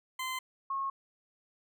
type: tone pair in turn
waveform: 20% pulse / sine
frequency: 1033 / 1088.1 Hz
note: C6 / C#6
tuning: -22 / -33 cents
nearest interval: minor second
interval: 89 cents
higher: second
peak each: -29 / -31 dBFS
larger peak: first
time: 0.19-0.39 / 0.7-0.9 s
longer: neither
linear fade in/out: 5 ms
effects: none